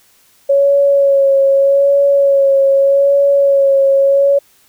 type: tone with vibrato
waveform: sine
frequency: 554.4 Hz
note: C#5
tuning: in tune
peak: -7 dBFS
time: 0.49-4.39 s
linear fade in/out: 10 ms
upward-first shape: sine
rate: 0.82 Hz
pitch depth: 24 cents each way
effects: white hiss -51 dBFS RMS until 4.68 s